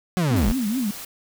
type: linear sweep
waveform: 40% pulse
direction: down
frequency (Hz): 190 to 31.14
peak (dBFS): -18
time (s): 0.17-0.52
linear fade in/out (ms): 0
type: tone with vibrato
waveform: sine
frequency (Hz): 233.1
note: A#3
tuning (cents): 0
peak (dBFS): -21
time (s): 0.31-0.91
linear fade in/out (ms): 5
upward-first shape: triangle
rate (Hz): 4.8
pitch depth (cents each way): 290
type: noise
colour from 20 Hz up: white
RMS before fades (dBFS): -36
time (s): 0.36-1.05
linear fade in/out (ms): 5
effects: none